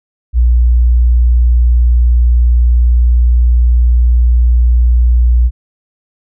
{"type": "tone", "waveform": "sine", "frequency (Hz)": 59.9, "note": "A#1", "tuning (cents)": 48, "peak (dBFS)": -5, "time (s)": [0.33, 5.51], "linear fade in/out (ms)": 50, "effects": []}